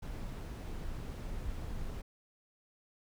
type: noise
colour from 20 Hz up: brown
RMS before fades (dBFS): -40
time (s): 0.02-2.02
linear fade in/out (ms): 10
effects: none